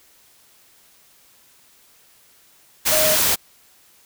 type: tone in noise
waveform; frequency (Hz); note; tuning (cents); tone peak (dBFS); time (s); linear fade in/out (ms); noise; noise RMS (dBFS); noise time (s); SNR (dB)
sine; 622.3; D#5; 0; -19; 2.91-3.16; 20; white; -18; 2.85-3.36; -4
effects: white hiss -54 dBFS RMS until 4.05 s